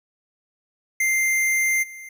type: tone with level steps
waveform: square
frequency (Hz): 2093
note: C7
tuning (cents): 0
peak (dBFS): -19 / -37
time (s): 1-2.09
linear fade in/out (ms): 5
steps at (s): 1.82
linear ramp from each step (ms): 20
effects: none